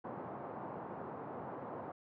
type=band-pass noise; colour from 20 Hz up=white; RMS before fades=-45 dBFS; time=0.04-1.92 s; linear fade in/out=5 ms; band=110 to 1000 Hz; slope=24 dB/octave; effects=none